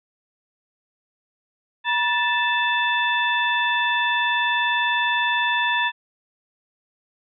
harmonic tone with a mistuned harmonic, 880 Hz, A5, in tune, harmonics 1 / 2 / 3 / 4, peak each -23 / -22 / -27 / -27 dBFS, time 1.84-5.92 s, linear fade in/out 50 ms, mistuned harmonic 1, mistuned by +150 cents, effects none

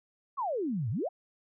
sine exponential two-way sweep, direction down then up, 1174.7 to 100.5 to 815 Hz, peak -29 dBFS, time 0.37-1.09 s, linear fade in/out 20 ms, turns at 0.9 s, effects none

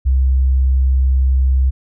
sine tone, 65.5 Hz, C2, 2 cents sharp, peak -10 dBFS, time 0.05-1.71 s, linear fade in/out 20 ms, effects none

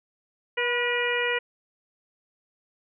harmonic tone with a mistuned harmonic, 482.8 Hz, B4, 39 cents flat, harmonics 1 / 2 / 3 / 4 / 5 / 6, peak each -28 / -34 / -32 / -28 / -30 / -33 dBFS, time 0.57-1.39 s, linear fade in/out 10 ms, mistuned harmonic 2, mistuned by +32 cents, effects none

